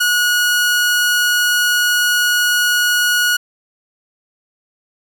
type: tone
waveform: sawtooth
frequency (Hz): 1454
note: F#6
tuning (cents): -31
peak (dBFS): -9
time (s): 0-3.37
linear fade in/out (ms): 10
effects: none